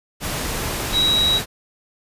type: tone in noise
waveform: sine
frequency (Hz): 3852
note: B7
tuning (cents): -44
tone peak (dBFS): -15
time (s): 0.92-1.41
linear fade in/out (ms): 50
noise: pink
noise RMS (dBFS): -25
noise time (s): 0.2-1.46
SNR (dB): +7
effects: resampled to 32000 Hz